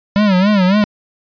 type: tone with vibrato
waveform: square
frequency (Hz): 196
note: G3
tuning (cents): 0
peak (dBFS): -10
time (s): 0.16-0.84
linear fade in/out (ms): 0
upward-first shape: sine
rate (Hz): 3.6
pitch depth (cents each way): 140
effects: resampled to 11025 Hz